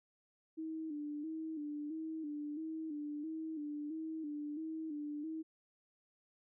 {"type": "tone with vibrato", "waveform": "sine", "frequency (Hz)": 306.9, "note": "D#4", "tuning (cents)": -24, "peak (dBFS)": -39, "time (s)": [0.57, 5.43], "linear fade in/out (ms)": 20, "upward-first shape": "square", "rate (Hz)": 1.5, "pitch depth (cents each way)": 66, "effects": []}